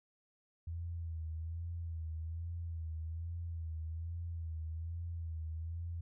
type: tone with vibrato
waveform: sine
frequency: 82.41 Hz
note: E2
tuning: in tune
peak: -38 dBFS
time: 0.67-6.01 s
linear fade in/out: 5 ms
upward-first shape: sine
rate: 1.2 Hz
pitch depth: 56 cents each way
effects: none